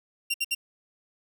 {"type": "tone bursts", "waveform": "sawtooth", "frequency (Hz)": 2768, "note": "F7", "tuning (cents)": -16, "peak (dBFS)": -21, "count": 3, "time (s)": [0.3, 0.55], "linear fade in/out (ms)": 10, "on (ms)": 42, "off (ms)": 62, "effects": []}